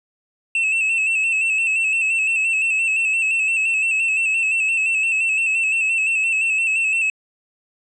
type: tone with vibrato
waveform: triangle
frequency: 2637 Hz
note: E7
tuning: in tune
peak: -15 dBFS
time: 0.55-7.1 s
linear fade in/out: 2 ms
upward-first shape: square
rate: 5.8 Hz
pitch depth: 39 cents each way
effects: resampled to 22050 Hz